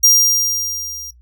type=tone with level ramp; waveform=40% pulse; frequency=5700 Hz; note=F8; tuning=34 cents sharp; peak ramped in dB=-6 to -29 dBFS; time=0.03-1.11 s; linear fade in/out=10 ms; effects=noise-tail reverb RT60 0.1 s tail -18 dB re dry + added 60 Hz sine -44 dBFS peak until 1.21 s